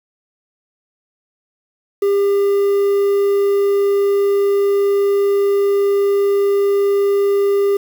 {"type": "tone with quantisation", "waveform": "triangle", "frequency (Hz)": 400.5, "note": "G4", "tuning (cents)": 37, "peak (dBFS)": -10, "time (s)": [2.02, 7.77], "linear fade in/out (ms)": 5, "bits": 6, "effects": []}